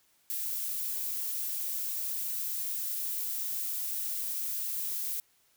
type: noise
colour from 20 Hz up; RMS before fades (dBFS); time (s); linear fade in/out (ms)
violet; -34; 0.3-5.2; 0
effects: white hiss -68 dBFS RMS until 5.56 s